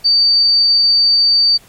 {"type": "tone", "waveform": "sine", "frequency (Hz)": 4607, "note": "D8", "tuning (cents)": -34, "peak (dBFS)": -8, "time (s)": [0.04, 1.58], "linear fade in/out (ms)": 20, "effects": ["pink hiss -45 dBFS RMS until 1.68 s", "MP3 64 kbps"]}